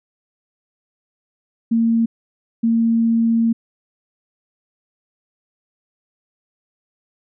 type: tone bursts at uneven times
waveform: sine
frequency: 228.9 Hz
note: A#3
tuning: 31 cents flat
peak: -13 dBFS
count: 2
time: 1.71-2.06 / 2.63-3.53 s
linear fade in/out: 10 ms
effects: none